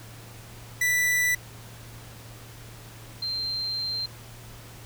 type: tone pair in turn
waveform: 45% pulse / sine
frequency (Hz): 1975.5 / 4153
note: B6 / C8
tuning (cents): 0 / -14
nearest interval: octave + minor second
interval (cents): 1286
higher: second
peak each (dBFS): -21 / -27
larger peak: first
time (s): 0.81-1.35 / 3.22-4.06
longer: second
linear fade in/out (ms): 5
effects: added 115 Hz sine -45 dBFS peak until 4.85 s + pink hiss -47 dBFS RMS until 4.85 s